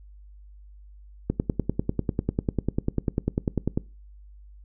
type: click train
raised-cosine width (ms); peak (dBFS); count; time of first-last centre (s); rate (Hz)
3; -10; 26; 1.3-3.775; 10.1
effects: noise-tail reverb RT60 0.3 s tail -22 dB re dry + added 50 Hz sine -45 dBFS peak until 4.64 s